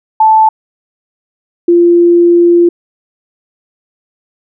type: tone pair in turn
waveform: sine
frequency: 876 / 345.4 Hz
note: A5 / F4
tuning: -8 / -19 cents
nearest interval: octave + major third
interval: 1611 cents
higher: first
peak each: -3 dBFS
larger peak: neither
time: 0.2-0.49 / 1.68-2.69 s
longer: second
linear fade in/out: 5 ms
effects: none